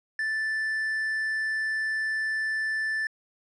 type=tone; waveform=triangle; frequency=1760 Hz; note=A6; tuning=in tune; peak=-24 dBFS; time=0.19-3.07 s; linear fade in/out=2 ms; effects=resampled to 22050 Hz + 11-bit